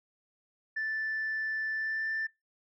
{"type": "tone with pitch glide", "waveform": "sine", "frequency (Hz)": [1760, 1774.3], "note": ["A6", "A6"], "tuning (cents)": [0, 14], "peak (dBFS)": -29, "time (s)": [0.76, 2.27], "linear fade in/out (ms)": 10, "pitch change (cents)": 14, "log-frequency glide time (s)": [1.73, 2.07], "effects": ["noise-tail reverb RT60 0.2 s tail -22 dB re dry", "tanh soft clip ceiling -27 dBFS"]}